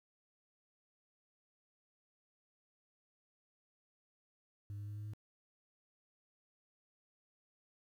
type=tone with pitch steps; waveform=sine; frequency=101.8 / 102.8 / 103.82 / 104.84 / 105.88 Hz; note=G#2 / G#2 / G#2 / G#2 / G#2; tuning=-34 / -17 / 0 / +17 / +34 cents; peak=-39 dBFS; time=4.7-5.135 s; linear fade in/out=0 ms; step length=87 ms; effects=tanh soft clip ceiling -41 dBFS + 12-bit